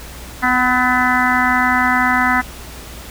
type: harmonic tone with a mistuned harmonic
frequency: 250.6 Hz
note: B3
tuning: 25 cents sharp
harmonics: 1 / 3 / 4 / 5 / 6 / 7 / 8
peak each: -20 / -20 / -20 / -20 / -20 / -20 / -20 dBFS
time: 0.42-2.42 s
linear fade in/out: 20 ms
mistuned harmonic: 5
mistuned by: +33 cents
effects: added 60 Hz sine -35 dBFS peak until 3.1 s + pink hiss -35 dBFS RMS until 3.1 s